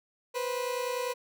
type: tone pair together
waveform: 30% pulse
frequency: 489.9 / 520 Hz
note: B4 / C5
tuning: -14 / -11 cents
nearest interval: minor second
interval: 103 cents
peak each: -29 / -33 dBFS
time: 0.34-1.14 s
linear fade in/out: 20 ms
effects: none